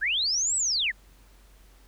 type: linear two-way sweep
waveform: sine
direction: up then down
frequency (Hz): 1480 to 8020 to 1633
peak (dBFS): -23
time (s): 0.01-0.92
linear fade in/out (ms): 20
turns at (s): 0.56
effects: added 47 Hz sine -52 dBFS peak until 1.87 s + pink hiss -60 dBFS RMS until 1.87 s